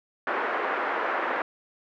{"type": "band-pass noise", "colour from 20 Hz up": "white", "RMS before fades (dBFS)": -28, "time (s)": [0.27, 1.42], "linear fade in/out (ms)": 2, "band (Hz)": [330, 1700], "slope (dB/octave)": 24, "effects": []}